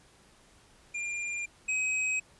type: tone pair in turn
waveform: square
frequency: 2397 / 2534 Hz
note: D7 / D#7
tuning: +35 / +31 cents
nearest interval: minor second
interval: 96 cents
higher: second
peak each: -33 / -28 dBFS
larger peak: second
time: 0.94-1.46 / 1.68-2.2 s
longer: neither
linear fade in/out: 10 ms
effects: pink hiss -60 dBFS RMS until 2.39 s + resampled to 24000 Hz